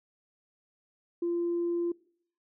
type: tone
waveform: sine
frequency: 344.1 Hz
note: F4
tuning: 26 cents flat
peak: -26 dBFS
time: 1.22-1.92 s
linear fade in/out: 5 ms
effects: noise-tail reverb RT60 0.6 s tail -23 dB re dry + tanh soft clip ceiling -23 dBFS